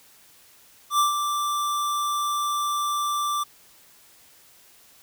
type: tone with ADSR envelope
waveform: square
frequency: 1174.7 Hz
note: D6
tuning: in tune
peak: -17 dBFS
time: 0.9-3.44 s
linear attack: 91 ms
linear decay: 130 ms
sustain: -7 dB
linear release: 14 ms
effects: white hiss -54 dBFS RMS until 5.02 s